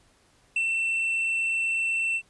triangle tone with ADSR envelope, 2688 Hz, E7, 33 cents sharp, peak -20 dBFS, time 0.56-2.22 s, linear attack 4 ms, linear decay 69 ms, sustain -2 dB, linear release 61 ms, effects pink hiss -62 dBFS RMS until 2.29 s + resampled to 24000 Hz

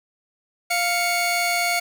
sawtooth tone pair together, 698.5 / 2218 Hz, F5 / C#7, 0 / 0 cents, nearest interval octave + minor sixth, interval 2000 cents, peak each -19 dBFS, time 0.7-1.8 s, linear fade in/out 10 ms, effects none

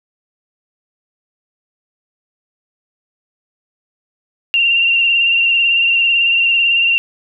sine tone with vibrato, 2757 Hz, F7, 23 cents flat, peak -10 dBFS, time 4.54-6.98 s, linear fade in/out 0 ms, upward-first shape sine, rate 18 Hz, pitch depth 32 cents each way, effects none

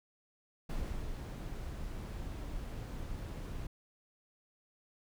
brown noise with ADSR envelope, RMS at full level -37 dBFS, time 0.69-3.67 s, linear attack 9 ms, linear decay 370 ms, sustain -4 dB, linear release 5 ms, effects none

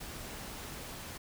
pink noise, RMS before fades -44 dBFS, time 0-1.18 s, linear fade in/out 10 ms, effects none

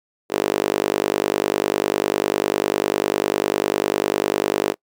sawtooth tone with high-pass filter, 50 Hz, G1, 35 cents sharp, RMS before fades -21 dBFS, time 0.29-4.75 s, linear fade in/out 50 ms, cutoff 400 Hz, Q 2.3, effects noise-tail reverb RT60 0.1 s tail -24 dB re dry

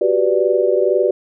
sine chord, G major seventh, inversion third, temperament equal, 370 / 392 / 493.9 / 587.3 Hz, F#4 / G4 / B4 / D5, 0 / 0 / 0 / 0 cents, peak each -18 dBFS, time 0.01-1.11 s, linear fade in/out 5 ms, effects none

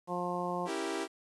harmonic tone, 177.4 Hz, F3, 27 cents sharp, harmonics 1 / 2 / 3 / 4 / 5 / 6, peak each -39 / -39 / -39 / -39 / -39 / -39 dBFS, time 0.07-0.7 s, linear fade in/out 50 ms
sawtooth chord, C# diminished seventh, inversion none, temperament equal, 277.2 / 329.6 / 392 / 466.2 Hz, C#4 / E4 / G4 / Bb4, 0 / 0 / 0 / 0 cents, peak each -39 / -33 / -33 / -38 dBFS, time 0.65-1.08 s, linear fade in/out 50 ms
effects resampled to 24000 Hz + 10-bit

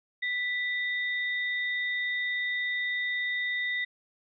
sine tone pair together, 1975.5 / 3679 Hz, B6 / A#7, 0 / -24 cents, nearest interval major seventh, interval 1076 cents, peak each -28 / -37 dBFS, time 0.22-3.85 s, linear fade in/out 10 ms, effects none

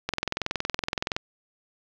click train, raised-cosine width 0.2 ms, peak -8 dBFS, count 24, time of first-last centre 0.09-1.165 s, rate 21.4 Hz, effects low-pass 5000 Hz 12 dB/octave + 7-bit

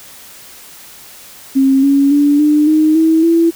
sine tone with pitch steps, 268.8 / 278.6 / 288.8 / 299.3 / 310.2 / 321.5 / 333.2 Hz, C4 / C#4 / D4 / D4 / D#4 / E4 / E4, +47 / +9 / -29 / +33 / -5 / -43 / +19 cents, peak -7 dBFS, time 1.55-3.51 s, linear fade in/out 20 ms, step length 280 ms, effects white hiss -37 dBFS RMS until 3.55 s

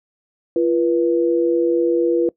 sine tone pair together, 342.3 / 486.2 Hz, F4 / B4, -35 / -27 cents, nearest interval tritone, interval 608 cents, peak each -16 / -18 dBFS, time 0.56-2.29 s, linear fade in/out 2 ms, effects noise-tail reverb RT60 0.1 s tail -21 dB re dry

